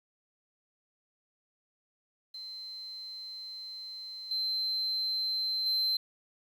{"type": "tone with level steps", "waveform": "sine", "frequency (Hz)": 4100, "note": "C8", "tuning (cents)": -36, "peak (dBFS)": [-40, -28, -24], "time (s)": [2.34, 5.97], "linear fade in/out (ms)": 5, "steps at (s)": [4.31, 5.66], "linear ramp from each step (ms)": 2, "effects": ["tanh soft clip ceiling -25 dBFS", "10-bit"]}